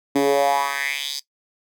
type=tone with high-pass filter sweep; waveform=10% pulse; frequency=140 Hz; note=C#3; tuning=18 cents sharp; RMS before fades=-21 dBFS; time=0.15-1.2 s; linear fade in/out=10 ms; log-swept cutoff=280 to 5000 Hz; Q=3.7; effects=noise-tail reverb RT60 0.1 s tail -17 dB re dry